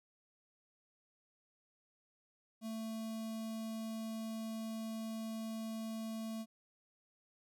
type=tone with notch filter; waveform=square; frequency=222.5 Hz; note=A3; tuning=20 cents sharp; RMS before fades=-42 dBFS; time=2.61-6.46 s; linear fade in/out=50 ms; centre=1700 Hz; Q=0.95; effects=none